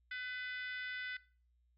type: harmonic tone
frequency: 501 Hz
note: B4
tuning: 25 cents sharp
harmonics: 3 / 4 / 5 / 6 / 7 / 8 / 9 / 10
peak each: -43 / -44 / -54 / -56 / -52 / -62 / -62 / -62 dBFS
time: 0.11-1.17 s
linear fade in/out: 5 ms
effects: noise-tail reverb RT60 0.4 s tail -20 dB re dry + added 60 Hz sine -70 dBFS peak until 1.77 s